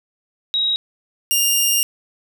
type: tone pair in turn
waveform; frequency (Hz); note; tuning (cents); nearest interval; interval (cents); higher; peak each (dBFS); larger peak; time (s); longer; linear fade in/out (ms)
sine / 10% pulse; 3816 / 2817; A#7 / F7; +40 / +14; perfect fourth; 526; first; -16 / -6; second; 0.54-0.76 / 1.31-1.83; second; 0
effects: none